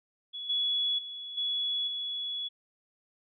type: tone with level steps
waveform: sine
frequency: 3387 Hz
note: G#7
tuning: 33 cents sharp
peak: -36 / -26 / -38 / -28 / -32 dBFS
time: 0.33-2.49 s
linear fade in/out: 20 ms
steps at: 0.49 / 0.98 / 1.37 / 1.87 s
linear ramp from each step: 10 ms
effects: none